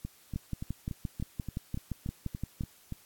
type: two click trains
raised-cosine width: 5 ms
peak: -21 / -24 dBFS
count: 14 / 11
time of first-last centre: 0.36-2.609 / 0.05-2.924 s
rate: 5.78 / 3.48 Hz
effects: white hiss -60 dBFS RMS until 3.05 s + AAC 64 kbps